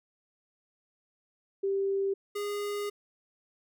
sine / square tone pair in turn, 392.3 / 410.4 Hz, G4 / G#4, +1 / -21 cents, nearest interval minor second, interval 78 cents, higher second, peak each -26 / -32 dBFS, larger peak first, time 1.63-2.14 / 2.35-2.9 s, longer second, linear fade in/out 10 ms, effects none

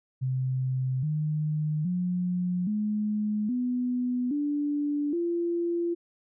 sine tone with pitch steps, 129.9 / 152.7 / 179.51 / 211 / 248.1 / 291.6 / 342.8 Hz, C3 / D#3 / F3 / G#3 / B3 / D4 / F4, -12 / -32 / +48 / +28 / +8 / -12 / -32 cents, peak -25 dBFS, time 0.21-5.95 s, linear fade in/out 20 ms, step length 820 ms, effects none

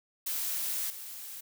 blue noise with level steps, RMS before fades -33 / -43 dBFS, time 0.26-1.41 s, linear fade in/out 10 ms, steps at 0.9 s, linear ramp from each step 2 ms, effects none

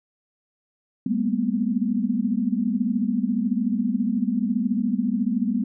sine tone cluster, 197.1 / 218.2 / 236.5 / 250.7 Hz, G3 / A3 / A#3 / B3, +10 / -14 / +25 / +26 cents, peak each -26 dBFS, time 1.06-5.64 s, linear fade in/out 5 ms, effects none

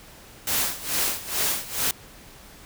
white noise with tremolo, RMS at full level -23 dBFS, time 0.47-1.91 s, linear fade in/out 2 ms, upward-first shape sine, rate 2.3 Hz, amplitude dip 85%, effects pink hiss -47 dBFS RMS until 2.65 s

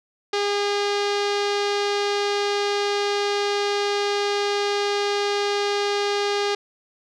sawtooth tone with low-pass filter, 407 Hz, G#4, 35 cents flat, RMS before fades -23 dBFS, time 0.33-6.55 s, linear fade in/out 5 ms, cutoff 4700 Hz, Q 2, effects none

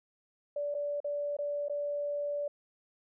sine tone with dropouts, 580 Hz, D5, 22 cents flat, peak -31 dBFS, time 0.56-2.48 s, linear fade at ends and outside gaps 5 ms, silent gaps 0.743-0.748 / 1.003-1.044 / 1.368-1.387 / 1.684-1.696 s, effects none

